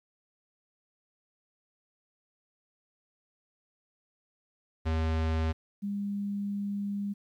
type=tone pair in turn; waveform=square / sine; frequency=80.1 / 201.8 Hz; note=E2 / G#3; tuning=-49 / -49 cents; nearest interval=octave + major third; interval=1600 cents; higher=second; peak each=-27 / -30 dBFS; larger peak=first; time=4.85-5.53 / 5.82-7.14 s; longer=second; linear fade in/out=20 ms; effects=low-pass 4000 Hz 12 dB/octave + 11-bit